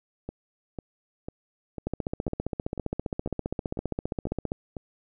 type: two click trains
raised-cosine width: 2 ms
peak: -21 / -15 dBFS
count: 10 / 41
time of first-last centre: 0.29-4.768 / 1.87-4.519 s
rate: 2.01 / 15.1 Hz
effects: none